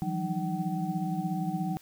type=tone cluster; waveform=sine; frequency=161.7 / 175.4 / 192.4 / 309 / 760 Hz; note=E3 / F3 / G3 / D#4 / F#5; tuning=-33 / +8 / -32 / -12 / +46 cents; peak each=-36 / -32 / -35 / -37 / -36 dBFS; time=0.02-1.77 s; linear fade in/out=0 ms; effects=white hiss -57 dBFS RMS until 1.81 s